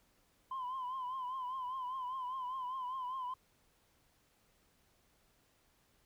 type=tone with vibrato; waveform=sine; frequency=1024 Hz; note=C6; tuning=38 cents flat; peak=-36 dBFS; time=0.51-3.34 s; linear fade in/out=5 ms; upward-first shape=triangle; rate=5 Hz; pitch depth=86 cents each way; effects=tanh soft clip ceiling -35 dBFS + pink hiss -72 dBFS RMS until 6.05 s